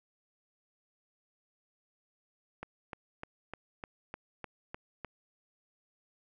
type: click train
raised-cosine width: 0.5 ms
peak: -25 dBFS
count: 9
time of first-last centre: 2.63-5.047 s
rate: 3.31 Hz
effects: none